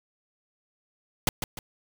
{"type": "noise with echo", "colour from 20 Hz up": "pink", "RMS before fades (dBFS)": -22, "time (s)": [1.27, 1.29], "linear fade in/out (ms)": 2, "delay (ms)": 150, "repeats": 2, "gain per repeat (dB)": -8, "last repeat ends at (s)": 1.59, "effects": []}